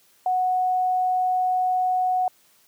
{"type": "tone", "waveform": "sine", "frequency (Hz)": 737, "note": "F#5", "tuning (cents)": -7, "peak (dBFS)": -19, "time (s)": [0.26, 2.28], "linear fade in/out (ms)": 2, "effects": ["white hiss -59 dBFS RMS until 2.67 s", "high-pass 100 Hz 12 dB/octave"]}